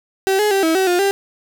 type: tone with pitch steps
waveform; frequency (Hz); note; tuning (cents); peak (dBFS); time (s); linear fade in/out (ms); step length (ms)
35% pulse; 385 / 420.7 / 390 / 323.3 / 379.8 / 354.6 / 395.5; G4 / G#4 / G4 / E4 / F#4 / F4 / G4; -31 / +22 / -9 / -34 / +45 / +26 / +15; -12; 0.27-1.11; 0; 120
effects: none